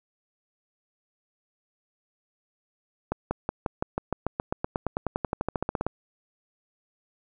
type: accelerating click train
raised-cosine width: 1 ms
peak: -12 dBFS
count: 26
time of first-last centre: 3.12-5.866 s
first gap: 190 ms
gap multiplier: 0.95
effects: none